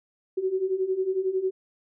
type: beating tone pair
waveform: sine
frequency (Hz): 370 / 381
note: F#4 / G4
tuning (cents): 0 / -49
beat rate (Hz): 11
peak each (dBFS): -29 / -25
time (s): 0.37-1.51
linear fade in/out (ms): 10
effects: none